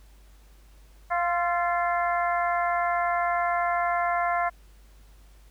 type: harmonic tone with a mistuned harmonic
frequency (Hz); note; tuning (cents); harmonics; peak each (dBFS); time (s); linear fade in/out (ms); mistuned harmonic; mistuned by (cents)
348.4; F4; -4; 2 / 3 / 4 / 5 / 6; -25 / -29 / -31 / -33 / -35; 1.1-4.5; 20; 4; -33
effects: added 50 Hz sine -50 dBFS peak until 5.5 s + pink hiss -61 dBFS RMS until 5.5 s